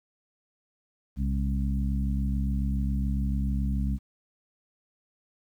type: harmonic tone with a mistuned harmonic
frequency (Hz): 67.1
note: C2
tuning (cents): +44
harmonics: 1 / 2 / 3 / 4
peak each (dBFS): -26 / -33 / -31 / -39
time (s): 1.16-3.99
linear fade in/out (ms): 50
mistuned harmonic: 1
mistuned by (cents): -110
effects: 10-bit